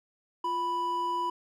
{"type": "tone pair together", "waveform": "triangle", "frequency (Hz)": [348.9, 987.8], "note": ["F4", "B5"], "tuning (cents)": [-2, 0], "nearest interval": "octave + tritone", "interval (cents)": 1802, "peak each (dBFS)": [-36, -26], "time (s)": [0.44, 1.3], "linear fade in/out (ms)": 5, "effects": []}